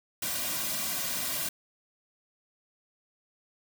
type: noise with comb filter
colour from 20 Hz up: white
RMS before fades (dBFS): -32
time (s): 0.22-1.49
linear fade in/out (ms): 5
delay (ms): 2.3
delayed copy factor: -0.75
effects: none